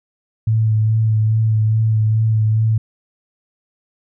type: tone with vibrato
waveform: sine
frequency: 109.8 Hz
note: A2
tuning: 3 cents flat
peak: -12 dBFS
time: 0.47-2.78 s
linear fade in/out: 5 ms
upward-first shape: sine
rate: 2.4 Hz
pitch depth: 21 cents each way
effects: none